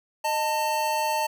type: tone pair together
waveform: square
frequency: 617 / 892.1 Hz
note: D#5 / A5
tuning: -15 / +24 cents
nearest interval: tritone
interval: 639 cents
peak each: -30 / -25 dBFS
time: 0.24-1.27 s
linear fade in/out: 10 ms
effects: none